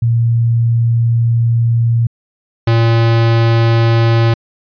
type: tone pair in turn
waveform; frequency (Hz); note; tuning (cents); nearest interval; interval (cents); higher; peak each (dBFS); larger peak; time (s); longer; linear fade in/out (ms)
sine / square; 116.54 / 115.13; A#2 / A#2; 0 / -21; unison; 21; first; -9; neither; 0.02-2.07 / 2.67-4.34; first; 5
effects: resampled to 11025 Hz